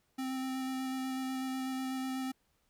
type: tone with vibrato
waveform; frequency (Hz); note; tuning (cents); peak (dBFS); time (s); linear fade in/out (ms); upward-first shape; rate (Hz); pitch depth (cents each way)
square; 261.6; C4; 0; -35; 0.18-2.32; 10; square; 8.1; 9
effects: pink hiss -75 dBFS RMS until 2.69 s